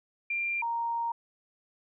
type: tone pair in turn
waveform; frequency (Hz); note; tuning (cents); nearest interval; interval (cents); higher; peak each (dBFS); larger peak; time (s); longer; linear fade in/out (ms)
sine; 2381 / 931.4; D7 / A#5; +23 / -2; octave + major third; 1625; first; -28; neither; 0.3-0.62 / 0.62-1.12; second; 5
effects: none